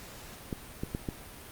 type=clicks; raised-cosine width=3 ms; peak=-19 dBFS; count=4; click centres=0.528 / 0.835 / 0.949 / 1.088 s; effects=pink hiss -47 dBFS RMS until 1.51 s + Opus 48 kbps